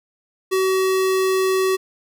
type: tone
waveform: square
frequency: 378.4 Hz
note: F#4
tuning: 39 cents sharp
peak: -17 dBFS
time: 0.51-1.77 s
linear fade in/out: 20 ms
effects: none